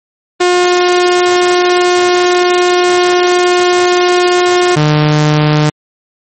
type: tone pair in turn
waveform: sawtooth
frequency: 357.5 / 151.05 Hz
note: F4 / D3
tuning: +41 / +49 cents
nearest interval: octave + minor third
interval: 1492 cents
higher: first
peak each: -3 dBFS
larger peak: neither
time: 0.4-4.76 / 4.76-5.7 s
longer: first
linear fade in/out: 10 ms
effects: MP3 32 kbps